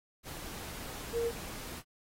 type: tone in noise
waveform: sine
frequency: 466.2 Hz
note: A#4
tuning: in tune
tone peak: -29 dBFS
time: 1.12-1.32 s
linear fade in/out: 50 ms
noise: pink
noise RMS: -44 dBFS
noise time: 0.23-1.83 s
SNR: +12 dB
effects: AAC 48 kbps